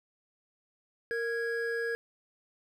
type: tone pair together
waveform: triangle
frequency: 464.1 / 1655.9 Hz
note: A#4 / G#6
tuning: -8 / -6 cents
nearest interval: octave + minor seventh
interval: 2202 cents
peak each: -30 / -32 dBFS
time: 1.11-1.95 s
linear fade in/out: 0 ms
effects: none